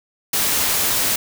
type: noise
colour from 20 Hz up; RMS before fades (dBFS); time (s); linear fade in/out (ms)
white; -19; 0.33-1.16; 5
effects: none